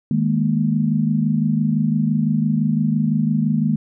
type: chord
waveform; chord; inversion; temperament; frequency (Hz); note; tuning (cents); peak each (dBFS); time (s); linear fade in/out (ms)
sine; D# suspended fourth; none; just; 155.56 / 207.4 / 233.3; D#3 / G#3 / A#3; 0 / -2 / +2; -20; 0.11-3.76; 2
effects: none